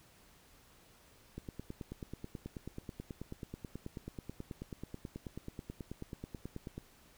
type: click train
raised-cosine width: 3 ms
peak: -29 dBFS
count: 51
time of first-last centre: 1.38-6.78 s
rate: 9.26 Hz
effects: pink hiss -63 dBFS RMS until 7.17 s